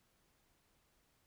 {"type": "silence", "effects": ["pink hiss -75 dBFS RMS until 1.26 s"]}